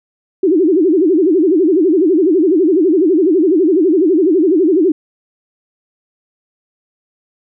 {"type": "tone with vibrato", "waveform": "sine", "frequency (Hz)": 343.4, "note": "F4", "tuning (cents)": -29, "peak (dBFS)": -8, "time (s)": [0.43, 4.92], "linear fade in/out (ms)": 5, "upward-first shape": "sine", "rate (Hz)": 12, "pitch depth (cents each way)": 240, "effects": []}